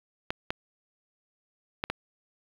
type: clicks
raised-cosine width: 0.3 ms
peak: -12 dBFS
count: 4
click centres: 0.305 / 0.505 / 1.839 / 1.9 s
effects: low-pass 4000 Hz 12 dB/octave + 7-bit